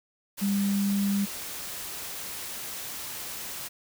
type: tone in noise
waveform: sine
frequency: 199.9 Hz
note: G3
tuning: 34 cents sharp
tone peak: -23 dBFS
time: 0.41-1.26 s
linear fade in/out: 20 ms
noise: white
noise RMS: -37 dBFS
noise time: 0.37-3.69 s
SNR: +11 dB
effects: none